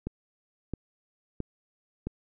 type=click train; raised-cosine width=3 ms; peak=-19 dBFS; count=4; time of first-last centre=0.07-2.07 s; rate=1.5 Hz; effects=none